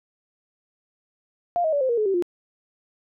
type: tone with pitch steps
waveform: sine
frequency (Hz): 698.5 / 633.2 / 574 / 520.3 / 471.6 / 427.5 / 387.5 / 351.3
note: F5 / D#5 / D5 / C5 / A#4 / A4 / G4 / F4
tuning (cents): 0 / +30 / -40 / -10 / +20 / -50 / -20 / +10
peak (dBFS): -19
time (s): 1.56-2.224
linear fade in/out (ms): 0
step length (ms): 83
effects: none